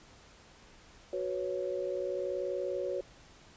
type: chord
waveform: sine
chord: F# suspended fourth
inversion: none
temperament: equal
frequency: 370 / 493.9 / 554.4 Hz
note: F#4 / B4 / C#5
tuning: 0 / 0 / 0 cents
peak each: -36 / -38 / -35 dBFS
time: 1.13-3.01 s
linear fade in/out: 2 ms
effects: pink hiss -57 dBFS RMS until 3.56 s + resampled to 16000 Hz

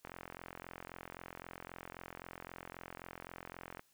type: click train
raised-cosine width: 0.5 ms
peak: -30 dBFS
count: 165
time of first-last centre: 0.05-3.794 s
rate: 43.8 Hz
effects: white hiss -72 dBFS RMS until 3.93 s

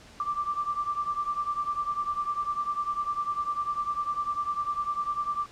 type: beating tone pair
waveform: sine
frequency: 1174 / 1184 Hz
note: D6 / D6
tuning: -1 / +14 cents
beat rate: 10 Hz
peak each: -29 / -32 dBFS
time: 0.2-5.46 s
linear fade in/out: 2 ms
effects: pink hiss -51 dBFS RMS until 5.51 s + low-pass 7000 Hz 12 dB/octave

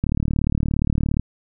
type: click train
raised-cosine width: 5 ms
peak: -8 dBFS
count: 44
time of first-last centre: 0.04-1.196 s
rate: 37.2 Hz
effects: none

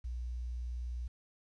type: tone with quantisation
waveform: sine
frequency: 60.4 Hz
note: B1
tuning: 38 cents flat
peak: -36 dBFS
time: 0.04-1.08 s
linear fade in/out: 10 ms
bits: 11
effects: resampled to 22050 Hz

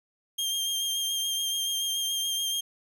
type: tone with vibrato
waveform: sawtooth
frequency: 3198 Hz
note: G7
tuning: 34 cents sharp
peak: -24 dBFS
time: 0.38-2.61 s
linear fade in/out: 10 ms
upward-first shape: sine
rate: 7 Hz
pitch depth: 20 cents each way
effects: none

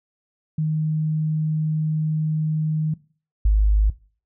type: tone pair in turn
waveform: sine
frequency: 155.56 / 51.91 Hz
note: D#3 / G#1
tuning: 0 / 0 cents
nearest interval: octave + perfect fifth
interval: 1900 cents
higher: first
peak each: -19 / -13 dBFS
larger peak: second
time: 0.58-2.94 / 3.45-3.9 s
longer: first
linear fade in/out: 5 ms
effects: noise-tail reverb RT60 0.4 s tail -20 dB re dry

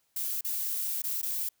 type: noise with dropouts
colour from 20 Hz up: violet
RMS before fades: -32 dBFS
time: 0.16-1.49 s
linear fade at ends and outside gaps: 5 ms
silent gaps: 0.41-0.446 / 1.02-1.038 / 1.216-1.228 s
effects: white hiss -73 dBFS RMS until 1.6 s

